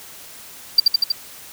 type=tone with echo; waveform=triangle; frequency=4700 Hz; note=D8; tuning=1 cent sharp; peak=-5 dBFS; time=0.78-0.8 s; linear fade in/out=5 ms; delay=80 ms; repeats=4; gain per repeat=-2 dB; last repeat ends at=1.12 s; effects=white hiss -40 dBFS RMS until 1.52 s